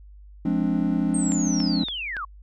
triangle chord, D half-diminished seventh, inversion first, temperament just, 176.2 / 211.4 / 264.3 / 293.7 Hz, F3 / Ab3 / C4 / D4, +16 / +31 / +18 / 0 cents, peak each -24 dBFS, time 0.45-1.84 s, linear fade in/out 5 ms
sine linear sweep, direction down, 8570 to 1048 Hz, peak -28 dBFS, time 1.14-2.25 s, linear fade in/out 5 ms
click train, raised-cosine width 0.3 ms, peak -20 dBFS, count 4, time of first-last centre 1.32-2.167 s, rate 3.54 Hz
effects added 50 Hz sine -43 dBFS peak until 2.42 s

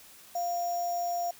sine tone with sample-and-hold, 698.5 Hz, F5, in tune, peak -28 dBFS, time 0.35-1.31 s, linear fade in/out 5 ms, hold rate 6300 Hz, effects white hiss -53 dBFS RMS until 1.39 s

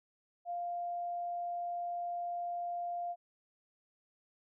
sine tone, 698.5 Hz, F5, in tune, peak -35 dBFS, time 0.45-3.16 s, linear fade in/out 50 ms, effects none

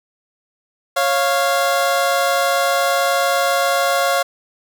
25% pulse tone pair together, 551.2 / 698.5 Hz, C#5 / F5, -10 / 0 cents, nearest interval major third, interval 410 cents, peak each -14 dBFS, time 0.96-4.23 s, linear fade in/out 10 ms, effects none

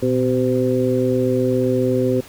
harmonic tone with a mistuned harmonic, 127.9 Hz, C3, 39 cents flat, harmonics 1 / 2 / 3 / 4, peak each -23 / -20 / -20 / -21 dBFS, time 0.02-2.21 s, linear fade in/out 10 ms, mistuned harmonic 1, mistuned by -100 cents, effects pink hiss -42 dBFS RMS until 2.28 s

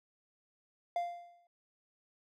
triangle tone with exponential decay, 696 Hz, F5, 6 cents flat, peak -27 dBFS, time 0.96-1.47 s, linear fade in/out 2 ms, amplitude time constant 110 ms, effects none

